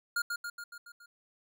square tone with echo, 1417 Hz, F6, 25 cents sharp, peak -29 dBFS, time 0.16-0.22 s, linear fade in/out 5 ms, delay 140 ms, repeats 6, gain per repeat -4 dB, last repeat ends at 1.06 s, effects none

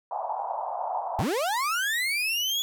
pink band-pass noise, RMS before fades -31 dBFS, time 0.11-1.23 s, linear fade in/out 2 ms, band 690 to 920 Hz, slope 48 dB/octave
35% pulse linear sweep, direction up, 77.8 to 3415 Hz, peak -23 dBFS, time 1.19-2.62 s, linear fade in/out 0 ms
effects none

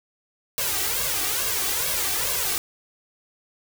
white noise with flanger, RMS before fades -25 dBFS, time 0.58-2.58 s, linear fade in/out 0 ms, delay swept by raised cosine 1.8 to 2.61 ms, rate 2.3 Hz, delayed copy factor +0.75, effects none

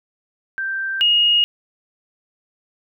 sine tone pair in turn, 1568 / 2867 Hz, G6 / F7, 0 / +45 cents, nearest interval minor seventh, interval 1045 cents, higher second, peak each -21 / -12 dBFS, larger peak second, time 0.58-1.01 / 1.01-1.44 s, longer neither, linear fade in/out 0 ms, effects none

